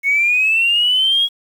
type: linear sweep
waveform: sine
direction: up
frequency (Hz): 2190 to 3322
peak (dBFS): -11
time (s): 0.03-1.29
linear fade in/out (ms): 50
effects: tanh soft clip ceiling -7 dBFS + 7-bit